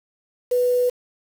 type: tone with quantisation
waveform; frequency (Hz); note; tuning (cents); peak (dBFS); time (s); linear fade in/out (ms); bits
sine; 493.7; B4; -1; -16; 0.51-0.9; 10; 6
effects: none